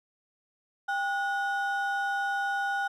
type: ring-modulated tone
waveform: triangle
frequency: 1126 Hz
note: C#6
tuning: 27 cents sharp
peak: -22 dBFS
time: 0.88-2.88 s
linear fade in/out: 10 ms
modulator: 330 Hz
effects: none